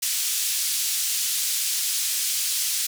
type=band-pass noise; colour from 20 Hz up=white; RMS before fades=-25 dBFS; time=0.02-2.87 s; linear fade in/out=10 ms; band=3500 to 11000 Hz; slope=12 dB/octave; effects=none